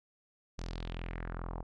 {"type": "tone with low-pass filter sweep", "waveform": "sawtooth", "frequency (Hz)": 42.46, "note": "F1", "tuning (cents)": -48, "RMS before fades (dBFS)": -40, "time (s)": [0.58, 1.63], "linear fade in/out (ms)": 10, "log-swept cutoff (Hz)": [6000, 850], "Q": 2.8, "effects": []}